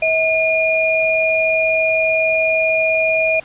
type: tone pair together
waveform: sine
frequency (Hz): 643 / 2428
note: E5 / D#7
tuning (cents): -43 / -43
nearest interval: octave + major seventh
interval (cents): 2300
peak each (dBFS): -16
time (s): 0.02-3.4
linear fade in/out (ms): 5
effects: pink hiss -43 dBFS RMS until 3.44 s + resampled to 8000 Hz